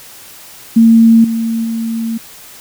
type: tone with level steps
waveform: sine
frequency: 227.4 Hz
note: A#3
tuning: 43 cents flat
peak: -3 / -13 / -15 dBFS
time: 0.76-2.18 s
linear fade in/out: 10 ms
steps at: 1.24 / 1.64 s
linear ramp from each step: 5 ms
effects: white hiss -36 dBFS RMS until 2.6 s